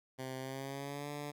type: tone with pitch glide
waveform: 10% pulse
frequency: 130.81 to 145.98 Hz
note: C3 to D3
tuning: 0 to -10 cents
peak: -32 dBFS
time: 0.18-1.32 s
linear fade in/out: 20 ms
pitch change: +190 cents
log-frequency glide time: 0.39-1.1 s
effects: none